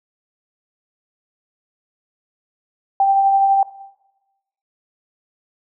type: tone with tremolo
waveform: sine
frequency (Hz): 785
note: G5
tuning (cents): +2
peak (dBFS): -10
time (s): 3-3.63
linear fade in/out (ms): 2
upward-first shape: triangle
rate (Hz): 12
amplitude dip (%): 35
effects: noise-tail reverb RT60 1.0 s tail -17 dB re dry